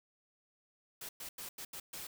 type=noise bursts at uneven times; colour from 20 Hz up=white; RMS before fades=-45 dBFS; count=6; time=1.01-1.09 / 1.2-1.29 / 1.38-1.49 / 1.58-1.65 / 1.73-1.8 / 1.93-2.07 s; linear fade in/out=5 ms; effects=none